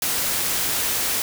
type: noise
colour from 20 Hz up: white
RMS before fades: -23 dBFS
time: 0.02-1.22 s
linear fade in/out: 2 ms
effects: none